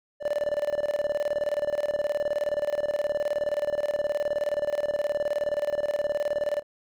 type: tone with tremolo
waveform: triangle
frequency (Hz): 587.3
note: D5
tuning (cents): 0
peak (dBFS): -20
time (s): 0.2-6.63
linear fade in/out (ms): 50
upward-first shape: square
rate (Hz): 19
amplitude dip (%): 80
effects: none